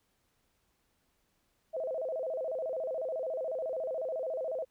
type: tone with vibrato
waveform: sine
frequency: 578 Hz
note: D5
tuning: 28 cents flat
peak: -32 dBFS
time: 1.73-4.65 s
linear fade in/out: 20 ms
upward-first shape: square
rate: 14 Hz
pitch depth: 190 cents each way
effects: pink hiss -75 dBFS RMS until 4.7 s